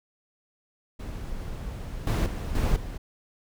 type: noise with level steps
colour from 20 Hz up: brown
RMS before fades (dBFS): -35 / -22 / -31 / -23 / -35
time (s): 0.99-2.98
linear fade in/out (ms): 10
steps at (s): 2.07 / 2.26 / 2.55 / 2.76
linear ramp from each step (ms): 2
effects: none